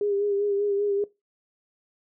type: tone with vibrato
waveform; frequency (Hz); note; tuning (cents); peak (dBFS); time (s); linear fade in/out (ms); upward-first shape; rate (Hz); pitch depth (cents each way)
sine; 405.4; G#4; -42; -22; 0.01-1.04; 2; sine; 5.1; 35
effects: noise-tail reverb RT60 0.2 s tail -19 dB re dry